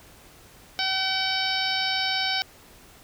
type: harmonic tone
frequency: 762 Hz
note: G5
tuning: 49 cents flat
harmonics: 1 / 2 / 3 / 4 / 5 / 6 / 7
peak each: -31 / -31 / -31 / -31 / -31 / -31 / -31 dBFS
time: 0.79-2.42 s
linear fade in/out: 0 ms
effects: pink hiss -51 dBFS RMS until 3.03 s